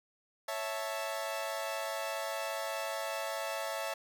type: chord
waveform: sawtooth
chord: A major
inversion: first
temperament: equal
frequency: 554.4 / 659.3 / 880 Hz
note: C#5 / E5 / A5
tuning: 0 / 0 / 0 cents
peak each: -36 / -34 / -37 dBFS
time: 0.48-3.94 s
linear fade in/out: 5 ms
effects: none